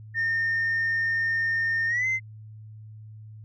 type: tone with pitch glide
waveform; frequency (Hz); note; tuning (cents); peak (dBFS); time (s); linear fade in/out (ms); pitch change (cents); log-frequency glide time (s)
sine; 1822 to 2069; A#6 to C7; -40 to -20; -21; 0.14-2.2; 50; +220; 1.87-2.07
effects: tanh soft clip ceiling -20 dBFS + added 108 Hz sine -41 dBFS peak until 3.44 s